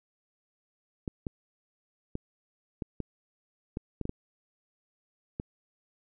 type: clicks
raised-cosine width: 3 ms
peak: -20 dBFS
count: 10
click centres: 1.078 / 1.268 / 2.154 / 2.822 / 3.003 / 3.771 / 4.013 / 4.054 / 4.094 / 5.399 s
effects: none